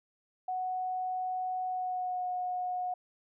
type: tone with pitch glide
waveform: sine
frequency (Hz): 740 to 727.3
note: F#5 to F#5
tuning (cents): 0 to -30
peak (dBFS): -31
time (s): 0.48-2.94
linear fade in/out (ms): 5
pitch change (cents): -30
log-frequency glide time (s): 1.66-2.27
effects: none